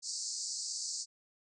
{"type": "band-pass noise", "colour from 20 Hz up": "pink", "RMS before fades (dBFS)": -39, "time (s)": [0.02, 1.06], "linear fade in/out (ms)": 50, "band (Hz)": [4400, 8300], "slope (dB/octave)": 96, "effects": []}